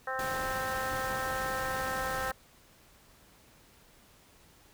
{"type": "harmonic tone", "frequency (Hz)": 261.6, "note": "C4", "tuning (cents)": 0, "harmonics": [2, 3, 4, 5, 6, 7], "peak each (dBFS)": [-38, -38, -41, -38, -39, -40], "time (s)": [0.07, 2.32], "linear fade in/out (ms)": 5}
{"type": "noise", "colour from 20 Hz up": "pink", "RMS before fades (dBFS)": -40, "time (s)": [0.19, 2.31], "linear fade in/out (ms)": 0}
{"effects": ["pink hiss -60 dBFS RMS until 4.73 s"]}